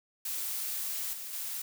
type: noise with level steps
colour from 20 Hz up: blue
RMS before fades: -35 / -41 / -37 dBFS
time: 0.25-1.62 s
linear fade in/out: 5 ms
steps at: 1.13 / 1.33 s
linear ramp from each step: 2 ms
effects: none